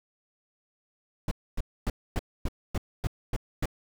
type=noise bursts; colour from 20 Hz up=brown; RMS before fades=-27 dBFS; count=9; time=1.28-3.657 s; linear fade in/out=2 ms; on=33 ms; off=260 ms; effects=none